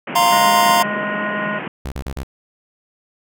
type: band-pass noise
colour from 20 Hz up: pink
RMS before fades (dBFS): -28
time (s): 0.07-1.68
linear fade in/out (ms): 5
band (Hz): 140 to 3000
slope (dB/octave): 96
type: chord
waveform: square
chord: F suspended fourth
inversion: none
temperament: equal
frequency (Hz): 698.5 / 932.3 / 1046.5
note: F5 / Bb5 / C6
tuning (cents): 0 / 0 / 0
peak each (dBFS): -17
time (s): 0.15-0.83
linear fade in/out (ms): 10
type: harmonic tone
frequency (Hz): 207.7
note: G#3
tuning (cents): 0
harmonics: 1 / 3 / 5 / 7 / 9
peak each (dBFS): -27 / -27 / -27 / -27 / -27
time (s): 0.32-1.59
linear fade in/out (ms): 5
type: tone bursts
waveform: sawtooth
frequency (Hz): 66.6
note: C2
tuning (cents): +31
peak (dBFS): -20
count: 4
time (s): 1.85-2.232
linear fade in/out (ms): 0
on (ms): 67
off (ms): 38
effects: none